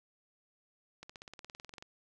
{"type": "accelerating click train", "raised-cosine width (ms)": 0.2, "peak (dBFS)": -30, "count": 16, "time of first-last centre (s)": [1.03, 1.825], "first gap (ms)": 65, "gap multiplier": 0.97, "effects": []}